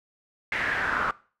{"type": "noise with band-pass filter sweep", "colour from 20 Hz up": "brown", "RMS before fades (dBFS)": -27, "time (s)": [0.52, 1.11], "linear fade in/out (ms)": 2, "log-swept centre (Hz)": [2000, 1300], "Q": 5.3, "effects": ["noise-tail reverb RT60 0.4 s tail -21 dB re dry"]}